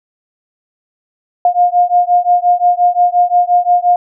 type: beating tone pair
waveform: sine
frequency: 707 / 712.7 Hz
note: F5 / F5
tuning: +21 / +35 cents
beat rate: 5.7 Hz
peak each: -11 dBFS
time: 1.45-3.96 s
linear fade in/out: 2 ms
effects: none